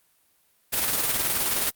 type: noise with tremolo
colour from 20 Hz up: white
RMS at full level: -23 dBFS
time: 0.72-1.71 s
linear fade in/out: 20 ms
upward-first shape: square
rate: 19 Hz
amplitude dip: 35%
effects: white hiss -65 dBFS RMS until 1.75 s + Opus 32 kbps